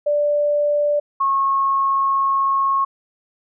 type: tone pair in turn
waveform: sine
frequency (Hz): 587 / 1091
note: D5 / C#6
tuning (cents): -1 / -28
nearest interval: major seventh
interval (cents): 1073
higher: second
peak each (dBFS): -15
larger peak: neither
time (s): 0.06-1 / 1.2-2.85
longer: second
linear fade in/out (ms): 10
effects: none